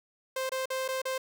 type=tone with dropouts; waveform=sawtooth; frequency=523.3 Hz; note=C5; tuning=in tune; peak=-26 dBFS; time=0.36-1.18 s; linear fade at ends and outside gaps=5 ms; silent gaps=0.494-0.518 / 0.657-0.702 / 0.88-0.886 / 1.018-1.053 s; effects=none

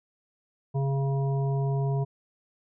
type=harmonic tone; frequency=137.2 Hz; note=C#3; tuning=17 cents flat; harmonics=1 / 3 / 5 / 7; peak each=-24 / -34 / -38 / -41 dBFS; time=0.74-2.05 s; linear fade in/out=20 ms; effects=none

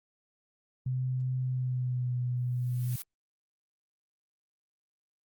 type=tone with pitch glide; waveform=sine; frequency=128.3 to 123.86 Hz; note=C3 to B2; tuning=-34 to +5 cents; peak=-28 dBFS; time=0.86-2.96 s; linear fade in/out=5 ms; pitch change=-61 cents; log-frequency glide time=1.47-2.15 s
type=noise with exponential growth; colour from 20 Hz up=blue; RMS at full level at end=-38 dBFS; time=2.37-3.02 s; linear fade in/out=0 ms; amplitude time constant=140 ms
effects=Opus 48 kbps

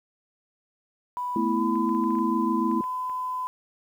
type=tone with pitch glide; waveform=sine; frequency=987.8 to 1010.9 Hz; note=B5 to B5; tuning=0 to +40 cents; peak=-27 dBFS; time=1.17-3.47 s; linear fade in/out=0 ms; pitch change=+40 cents; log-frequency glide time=1.53-1.62 s
type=chord; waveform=sine; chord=A suspended second; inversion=none; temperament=equal; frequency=220 / 246.9 / 329.6 Hz; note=A3 / B3 / E4; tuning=0 / 0 / 0 cents; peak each=-27 / -28 / -26 dBFS; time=1.36-2.81 s; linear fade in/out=2 ms
type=clicks; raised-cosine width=0.5 ms; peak=-32 dBFS; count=10; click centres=1.756 / 1.892 / 1.949 / 2.039 / 2.106 / 2.153 / 2.187 / 2.714 / 2.84 / 3.097 s
effects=9-bit

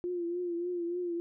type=tone with vibrato; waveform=sine; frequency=349.1 Hz; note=F4; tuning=1 cent flat; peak=-31 dBFS; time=0.04-1.2 s; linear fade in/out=0 ms; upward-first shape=triangle; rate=3.4 Hz; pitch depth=59 cents each way; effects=none

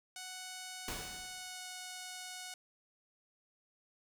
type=tone with pitch glide; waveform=5% pulse; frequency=740 to 734.9 Hz; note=F#5 to F#5; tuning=0 to -12 cents; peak=-32 dBFS; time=0.16-2.54 s; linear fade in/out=2 ms; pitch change=-12 cents; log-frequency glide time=1-1.67 s
type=noise with exponential decay; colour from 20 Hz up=pink; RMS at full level=-39 dBFS; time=0.88-1.57 s; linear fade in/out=2 ms; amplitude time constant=150 ms
effects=none

